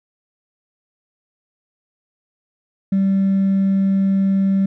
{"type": "tone with hard clipping", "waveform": "triangle", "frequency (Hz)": 194.2, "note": "G3", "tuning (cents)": -16, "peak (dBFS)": -13, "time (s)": [2.92, 4.66], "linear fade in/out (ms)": 5, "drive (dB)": 2, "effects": []}